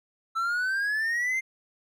triangle exponential sweep, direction up, 1318 to 2114 Hz, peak -23 dBFS, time 0.35-1.41 s, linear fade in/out 20 ms, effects none

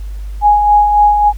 sine tone with tremolo, 830.6 Hz, G#5, in tune, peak -4 dBFS, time 0.41-1.33 s, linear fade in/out 50 ms, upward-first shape sine, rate 3.6 Hz, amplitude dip 45%, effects added 50 Hz sine -21 dBFS peak until 1.37 s + pink hiss -46 dBFS RMS until 1.37 s

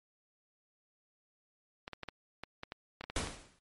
clicks, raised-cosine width 0.3 ms, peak -25 dBFS, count 11, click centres 1.879 / 1.933 / 2.033 / 2.087 / 2.436 / 2.634 / 2.721 / 3.01 / 3.04 / 3.1 / 3.272 s
pink noise with exponential decay, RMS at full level -32 dBFS, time 3.16-3.59 s, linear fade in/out 2 ms, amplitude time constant 93 ms
effects MP3 48 kbps

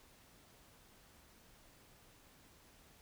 silence, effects pink hiss -64 dBFS RMS until 3.01 s

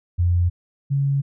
sine tone pair in turn, 87.7 / 139.22 Hz, F2 / C#3, +8 / +8 cents, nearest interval minor sixth, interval 800 cents, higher second, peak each -15 / -17 dBFS, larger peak first, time 0.18-0.5 / 0.9-1.22 s, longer neither, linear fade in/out 20 ms, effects none

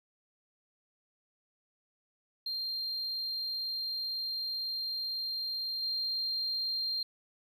triangle tone with level steps, 4186 Hz, C8, in tune, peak -31 / -28 dBFS, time 2.46-7.03 s, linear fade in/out 5 ms, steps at 5.82 s, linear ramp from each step 10 ms, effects tanh soft clip ceiling -28 dBFS

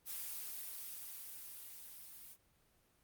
blue noise with level ramp, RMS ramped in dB -43 to -55 dBFS, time 0.05-2.37 s, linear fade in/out 50 ms, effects pink hiss -73 dBFS RMS until 3.03 s + Opus 32 kbps

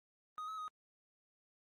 triangle tone with pitch steps, 1248 / 1287 / 1251 Hz, D#6 / E6 / D#6, +5 / -42 / +9 cents, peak -39 dBFS, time 0.38-0.68 s, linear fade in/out 0 ms, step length 100 ms, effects Opus 32 kbps

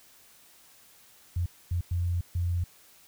sine tone bursts at uneven times, 87.31 Hz, F2, in tune, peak -25 dBFS, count 4, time 1.36-1.46 / 1.71-1.81 / 1.91-2.21 / 2.35-2.64 s, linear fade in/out 5 ms, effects white hiss -57 dBFS RMS until 3.07 s

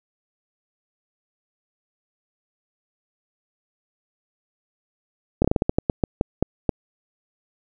slowing click train, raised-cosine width 2 ms, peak -4 dBFS, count 13, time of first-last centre 5.42-6.692 s, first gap 25 ms, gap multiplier 1.24, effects none

